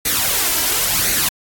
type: noise with flanger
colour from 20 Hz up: white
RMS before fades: -17 dBFS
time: 0.05-1.29 s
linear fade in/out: 5 ms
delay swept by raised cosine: 0.47 to 3.07 ms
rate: 0.95 Hz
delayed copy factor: +0.6
effects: AAC 64 kbps